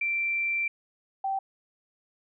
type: tone pair in turn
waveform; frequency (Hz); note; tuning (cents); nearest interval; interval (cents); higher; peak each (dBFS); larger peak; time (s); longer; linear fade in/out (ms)
sine; 2350 / 777; D7 / G5; +1 / -16; octave + perfect fifth; 1917; first; -25 / -26; first; 0.01-0.68 / 1.24-1.39; first; 5
effects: none

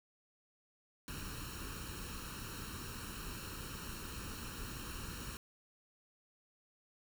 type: noise with comb filter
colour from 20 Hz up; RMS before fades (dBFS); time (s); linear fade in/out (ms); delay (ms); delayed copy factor
pink; -45; 1.08-5.37; 0; 0.72; +0.75
effects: none

